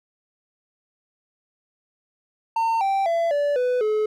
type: tone with pitch steps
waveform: triangle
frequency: 908 / 781.4 / 672.4 / 578.7 / 498 / 428.5 Hz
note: A#5 / G5 / E5 / D5 / B4 / A4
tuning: -46 / -6 / +34 / -26 / +14 / -46 cents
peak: -17 dBFS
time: 2.56-4.06 s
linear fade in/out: 5 ms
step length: 250 ms
effects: none